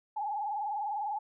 sine tone with vibrato, 830.6 Hz, G#5, in tune, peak -31 dBFS, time 0.16-1.19 s, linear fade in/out 10 ms, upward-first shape sine, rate 20 Hz, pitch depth 86 cents each way, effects none

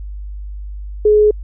sine tone, 422.3 Hz, G#4, 29 cents sharp, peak -7 dBFS, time 1.05-1.31 s, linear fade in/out 5 ms, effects added 50 Hz sine -25 dBFS peak until 1.43 s

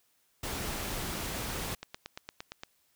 pink noise, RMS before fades -36 dBFS, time 0.43-1.75 s, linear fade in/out 5 ms
click train, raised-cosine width 0.2 ms, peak -22 dBFS, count 8, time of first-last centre 1.83-2.635 s, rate 8.7 Hz
effects white hiss -71 dBFS RMS until 2.95 s

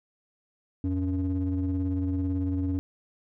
triangle ring-modulated tone, 96 Hz, G2, 36 cents flat, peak -20 dBFS, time 0.84-2.79 s, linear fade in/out 0 ms, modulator 183 Hz, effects none

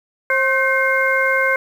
harmonic tone with a mistuned harmonic, 532 Hz, C5, 29 cents sharp, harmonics 1 / 2 / 3 / 4, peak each -20 / -23 / -18 / -19 dBFS, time 0.3-1.56 s, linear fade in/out 2 ms, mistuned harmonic 3, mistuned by -60 cents, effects 7-bit

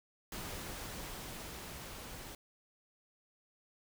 pink noise with level ramp, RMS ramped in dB -43 to -48 dBFS, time 0.32-2.35 s, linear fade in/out 2 ms, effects none

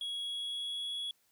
triangle tone with pitch glide, 3328 to 3359 Hz, G#7 to G#7, +3 to +19 cents, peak -34 dBFS, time 0.01-1.11 s, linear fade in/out 2 ms, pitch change +16 cents, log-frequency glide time 0.18-0.93 s, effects white hiss -72 dBFS RMS until 1.31 s

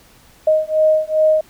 sine beating tone pair, 622.3 / 624.8 Hz, D#5 / D#5, 0 / +7 cents, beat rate 2.5 Hz, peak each -15 dBFS, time 0.47-1.41 s, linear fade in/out 5 ms, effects pink hiss -49 dBFS RMS until 1.49 s

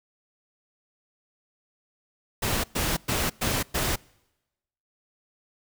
pink noise bursts, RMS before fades -26 dBFS, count 5, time 2.42-3.96 s, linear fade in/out 10 ms, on 220 ms, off 110 ms, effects noise-tail reverb RT60 1.0 s tail -26 dB re dry

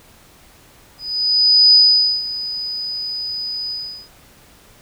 sine tone with ADSR envelope, 4978 Hz, D#8, in tune, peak -6 dBFS, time 0.98-4.09 s, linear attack 760 ms, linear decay 480 ms, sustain -16 dB, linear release 380 ms, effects pink hiss -48 dBFS RMS until 4.81 s

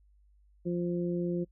harmonic tone, 174.61 Hz, F3, in tune, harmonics 1 / 2 / 3, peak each -31 / -32 / -40 dBFS, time 0.65-1.45 s, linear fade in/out 20 ms, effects noise-tail reverb RT60 0.1 s tail -26 dB re dry + added 50 Hz sine -60 dBFS peak until 1.51 s

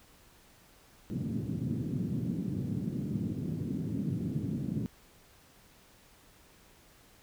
white band-pass noise, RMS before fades -34 dBFS, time 1.1-4.86 s, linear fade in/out 0 ms, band 110 to 240 Hz, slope 24 dB/octave, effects pink hiss -60 dBFS RMS until 7.22 s

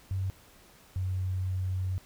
sine tone pair in turn, 95.3 / 93.07 Hz, G2 / F#2, -48 / +11 cents, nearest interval unison, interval 41 cents, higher first, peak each -28 dBFS, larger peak neither, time 0.11-0.3 / 0.96-1.98 s, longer second, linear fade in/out 0 ms, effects pink hiss -57 dBFS RMS until 2.05 s

